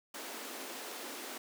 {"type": "high-pass noise", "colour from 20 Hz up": "pink", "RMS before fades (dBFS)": -44, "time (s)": [0.14, 1.38], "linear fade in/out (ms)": 5, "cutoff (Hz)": 240, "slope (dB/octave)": 48, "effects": []}